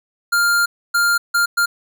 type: tone bursts at uneven times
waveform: square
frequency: 1400 Hz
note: F6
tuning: 4 cents sharp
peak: -14 dBFS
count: 4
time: 0.32-0.66 / 0.94-1.18 / 1.34-1.46 / 1.57-1.66 s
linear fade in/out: 10 ms
effects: none